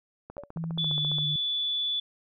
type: click train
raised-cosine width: 1 ms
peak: -27 dBFS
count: 14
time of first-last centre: 0.3-1.184 s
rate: 14.7 Hz
type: tone with exponential decay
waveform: sine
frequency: 572 Hz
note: D5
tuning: 46 cents flat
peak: -32 dBFS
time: 0.38-0.5 s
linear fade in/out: 0 ms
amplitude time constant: 26 ms
type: tone with pitch glide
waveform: sine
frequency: 164.81 to 149.4 Hz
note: E3 to D3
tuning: 0 to +30 cents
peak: -30 dBFS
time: 0.56-1.36 s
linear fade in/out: 2 ms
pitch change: -170 cents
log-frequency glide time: 0.79-0.93 s
type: tone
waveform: sine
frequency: 3458 Hz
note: A7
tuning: 31 cents flat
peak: -26 dBFS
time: 0.78-2 s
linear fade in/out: 5 ms
effects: none